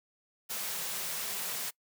white band-stop noise, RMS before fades -36 dBFS, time 0.49-1.71 s, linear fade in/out 20 ms, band 240 to 360 Hz, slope 96 dB/octave, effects noise-tail reverb RT60 0.1 s tail -24 dB re dry + high-pass 150 Hz 12 dB/octave

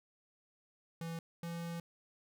square tone pair in turn, 166 / 169.1 Hz, E3 / E3, +12 / +44 cents, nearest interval unison, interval 32 cents, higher second, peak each -40 / -40 dBFS, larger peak neither, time 1.01-1.19 / 1.43-1.8 s, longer second, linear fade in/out 2 ms, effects none

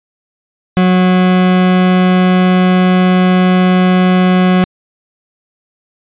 40% pulse tone, 183.3 Hz, F#3, 16 cents flat, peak -6 dBFS, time 0.77-4.64 s, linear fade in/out 0 ms, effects resampled to 8000 Hz

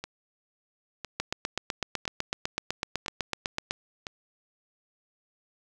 two click trains, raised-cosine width 0.2 ms, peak -11 / -18 dBFS, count 21 / 5, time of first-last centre 1.2-3.709 / 0.04-4.068 s, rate 7.97 / 0.993 Hz, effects none

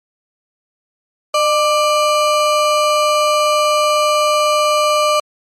square ring-modulated tone, 892 Hz, A5, 23 cents sharp, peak -9 dBFS, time 1.34-5.2 s, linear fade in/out 5 ms, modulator 287 Hz, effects low-pass 9000 Hz 12 dB/octave + MP3 64 kbps

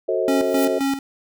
sine chord, F# diminished seventh, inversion none, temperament just, 370 / 444 / 532.8 / 639.4 Hz, F#4 / A4 / C5 / Eb5, 0 / +16 / +31 / +47 cents, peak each -24 dBFS, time 0.08-0.79 s, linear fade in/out 10 ms
square tone with tremolo, 274.2 Hz, C#4, 19 cents flat, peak -19 dBFS, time 0.28-0.99 s, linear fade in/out 2 ms, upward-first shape square, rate 3.8 Hz, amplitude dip 65%
blue noise with exponential growth, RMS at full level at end -27 dBFS, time 0.35-0.65 s, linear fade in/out 1 ms, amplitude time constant 65 ms
effects none

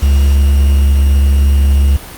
triangle tone with quantisation, 69.5 Hz, C#2, 5 cents sharp, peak -4 dBFS, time 0.02-1.97 s, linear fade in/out 10 ms, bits 5, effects pink hiss -30 dBFS RMS until 2.17 s + Opus 48 kbps

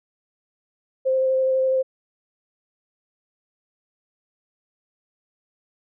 sine tone with vibrato, 524 Hz, C5, 2 cents sharp, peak -17 dBFS, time 1.05-1.83 s, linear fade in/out 20 ms, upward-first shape square, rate 12 Hz, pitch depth 8 cents each way, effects none

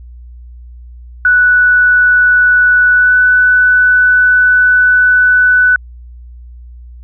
sine tone with pitch glide, 1480 to 1492.9 Hz, F#6 to F#6, 0 to +15 cents, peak -5 dBFS, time 1.25-5.76 s, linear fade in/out 2 ms, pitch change +15 cents, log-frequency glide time 2.94-3.15 s, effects added 60 Hz sine -30 dBFS peak until 7.03 s

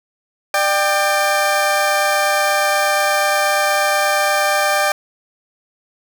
20% pulse tone pair together, 598.1 / 788 Hz, D5 / G5, +31 / +9 cents, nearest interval perfect fourth, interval 478 cents, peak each -12 dBFS, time 0.54-4.92 s, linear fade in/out 2 ms, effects none

